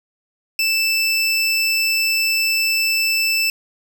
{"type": "tone", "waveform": "25% pulse", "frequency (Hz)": 2645, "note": "E7", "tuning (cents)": 5, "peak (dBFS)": -12, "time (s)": [0.59, 3.5], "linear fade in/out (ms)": 2, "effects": []}